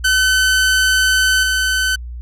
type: tone with level steps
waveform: sawtooth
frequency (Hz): 1520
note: F#6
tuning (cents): +46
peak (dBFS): -8 / -11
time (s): 0.04-1.96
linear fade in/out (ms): 10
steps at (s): 1.43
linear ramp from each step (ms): 2
effects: added 60 Hz sine -26 dBFS peak until 2.21 s + low-pass 12000 Hz 12 dB/octave